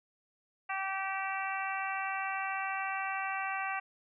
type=harmonic tone; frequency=386.5 Hz; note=G4; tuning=24 cents flat; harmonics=2 / 3 / 4 / 5 / 6 / 7; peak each=-37 / -39 / -40 / -41 / -42 / -42 dBFS; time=0.69-3.8 s; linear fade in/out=10 ms; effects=none